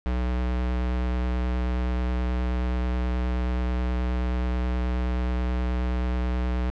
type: tone with vibrato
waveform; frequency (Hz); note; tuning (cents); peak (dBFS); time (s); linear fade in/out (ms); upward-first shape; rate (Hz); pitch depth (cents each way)
square; 61.74; B1; 0; -24; 0.06-6.7; 0; square; 9.4; 9
effects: low-pass 3000 Hz 12 dB/octave